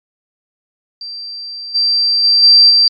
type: tone with level steps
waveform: sine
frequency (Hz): 4699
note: D8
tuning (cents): 0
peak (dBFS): -24 / -10 / -7 / -3 / -6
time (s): 1.01-2.88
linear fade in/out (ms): 2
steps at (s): 1.74 / 2.23 / 2.42 / 2.69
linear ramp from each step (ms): 20
effects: MP3 32 kbps